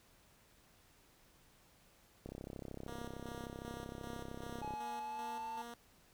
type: click train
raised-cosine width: 2 ms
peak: -32 dBFS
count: 83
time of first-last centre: 2.26-4.737 s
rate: 33.1 Hz
type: tone with tremolo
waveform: 10% pulse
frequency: 236.3 Hz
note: A#3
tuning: 24 cents sharp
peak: -39 dBFS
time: 2.88-5.74 s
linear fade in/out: 0 ms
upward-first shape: square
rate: 2.6 Hz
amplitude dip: 50%
type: tone with pitch glide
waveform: triangle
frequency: 849 to 891.2 Hz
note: G#5 to A5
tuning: +38 to +22 cents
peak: -39 dBFS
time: 4.62-5.62 s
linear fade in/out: 5 ms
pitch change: +84 cents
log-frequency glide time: 4.91-5.5 s
effects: pink hiss -67 dBFS RMS until 6.13 s